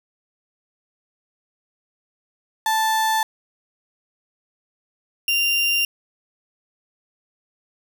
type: tone pair in turn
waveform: 35% pulse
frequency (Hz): 880 / 2783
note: A5 / F7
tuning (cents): 0 / -7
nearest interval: octave + minor sixth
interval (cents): 1993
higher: second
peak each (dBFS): -16 / -16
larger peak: neither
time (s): 2.66-3.23 / 5.28-5.85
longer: neither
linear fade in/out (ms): 2
effects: none